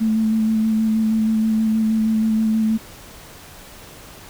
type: tone with vibrato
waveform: sine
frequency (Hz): 220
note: A3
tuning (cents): 0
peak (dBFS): -15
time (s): 0-2.78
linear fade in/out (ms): 20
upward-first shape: square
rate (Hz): 6.3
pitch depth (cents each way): 13
effects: pink hiss -41 dBFS RMS until 4.29 s